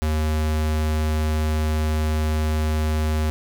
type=tone; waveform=square; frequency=77.4 Hz; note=D#2; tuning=9 cents flat; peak=-20 dBFS; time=0.02-3.3 s; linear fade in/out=0 ms; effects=none